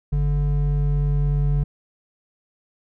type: tone pair together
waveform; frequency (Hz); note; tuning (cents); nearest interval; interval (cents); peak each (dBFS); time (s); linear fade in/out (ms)
triangle; 48.23 / 144.9; G1 / D3; -27 / -23; octave + perfect fifth; 1904; -18; 0.12-1.64; 10
effects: none